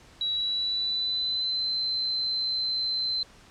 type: tone with pitch glide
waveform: sine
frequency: 3899 to 4081 Hz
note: B7 to C8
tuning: -23 to -44 cents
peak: -25 dBFS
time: 0.21-3.23 s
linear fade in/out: 2 ms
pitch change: +79 cents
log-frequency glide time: 0.33-1.7 s
effects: pink hiss -53 dBFS RMS until 3.5 s + low-pass 7000 Hz 12 dB/octave